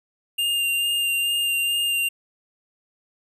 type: tone with vibrato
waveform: square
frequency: 2800 Hz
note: F7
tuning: 4 cents sharp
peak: -21 dBFS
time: 0.38-2.09 s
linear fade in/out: 10 ms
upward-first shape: sine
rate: 2.3 Hz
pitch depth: 15 cents each way
effects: none